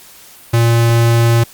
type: tone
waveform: square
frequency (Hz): 116.54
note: A#2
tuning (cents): 0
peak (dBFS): -9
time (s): 0.53-1.44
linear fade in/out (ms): 10
effects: white hiss -40 dBFS RMS until 1.53 s + Opus 48 kbps